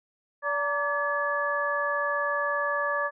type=tone cluster; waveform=sine; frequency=577 / 925 / 1160 / 1707 Hz; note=D5 / A#5 / D6 / G#6; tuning=-31 / -14 / -22 / +47 cents; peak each=-30 / -36 / -29 / -29 dBFS; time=0.42-3.11 s; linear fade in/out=50 ms; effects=none